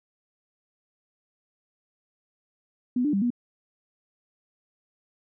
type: tone with pitch steps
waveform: sine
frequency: 247.9 / 295.4 / 197.8 / 241.6 Hz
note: B3 / D4 / G3 / B3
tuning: +7 / +10 / +16 / -38 cents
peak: -21 dBFS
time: 2.96-3.304 s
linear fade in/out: 5 ms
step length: 86 ms
effects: none